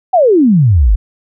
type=exponential sweep; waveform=sine; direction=down; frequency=784 to 43.65 Hz; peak=-5 dBFS; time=0.13-0.96 s; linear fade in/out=10 ms; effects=none